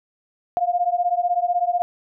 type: beating tone pair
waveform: sine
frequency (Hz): 698.5 / 714.5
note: F5 / F5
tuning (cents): 0 / +39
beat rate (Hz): 16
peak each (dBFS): -21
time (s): 0.57-1.82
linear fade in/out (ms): 0
effects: none